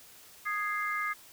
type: chord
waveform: sine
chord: Ab major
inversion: second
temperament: equal with one note detuned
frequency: 1238.1 / 1661.2 / 2093 Hz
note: Eb6 / Ab6 / C7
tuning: -9 / 0 / 0 cents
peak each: -33 / -36 / -34 dBFS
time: 0.45-1.14 s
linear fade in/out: 20 ms
effects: white hiss -54 dBFS RMS until 1.32 s